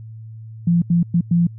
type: tone bursts at uneven times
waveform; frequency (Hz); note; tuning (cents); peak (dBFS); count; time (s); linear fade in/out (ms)
sine; 171.5; F3; -31; -12; 4; 0.67-0.82 / 0.9-1.03 / 1.14-1.21 / 1.31-1.47; 5
effects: added 111 Hz sine -33 dBFS peak until 1.58 s